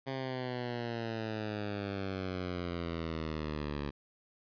10% pulse exponential sweep, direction down, 135 to 71 Hz, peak -27 dBFS, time 0.06-3.91 s, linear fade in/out 20 ms, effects resampled to 11025 Hz

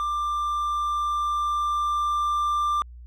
triangle tone with level ramp, 1186 Hz, D6, 17 cents sharp, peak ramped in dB -22 to -19 dBFS, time 0-2.82 s, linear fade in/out 0 ms, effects added 60 Hz sine -40 dBFS peak until 3.06 s

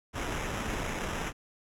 pink noise with sample-and-hold, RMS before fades -34 dBFS, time 0.13-1.33 s, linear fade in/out 50 ms, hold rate 4410 Hz, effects low-pass 11000 Hz 12 dB/octave

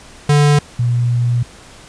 square / sine tone pair in turn, 146.4 / 120.46 Hz, D3 / B2, -5 / -43 cents, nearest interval minor third, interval 338 cents, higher first, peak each -9 / -12 dBFS, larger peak first, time 0.29-0.59 / 0.79-1.43 s, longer second, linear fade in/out 5 ms, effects pink hiss -40 dBFS RMS until 1.88 s + resampled to 22050 Hz

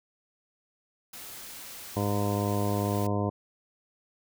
white noise, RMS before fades -43 dBFS, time 1.13-3.07 s, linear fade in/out 5 ms
harmonic tone, 102.2 Hz, G#2, 27 cents flat, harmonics 1 / 2 / 3 / 4 / 5 / 6 / 7 / 9 / 10, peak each -29 / -32 / -34 / -35 / -36 / -37 / -37 / -39 / -39 dBFS, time 1.96-3.3 s, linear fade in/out 10 ms
effects none

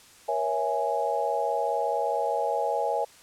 sine chord, A# half-diminished seventh, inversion none, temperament equal with one note detuned, 475.1 / 554.4 / 659.3 / 830.6 Hz, A#4 / C#5 / E5 / G#5, +33 / 0 / 0 / 0 cents, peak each -31 / -30 / -30 / -28 dBFS, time 0.28-3.05 s, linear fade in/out 10 ms, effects white hiss -53 dBFS RMS until 3.22 s + low-pass 10000 Hz 12 dB/octave

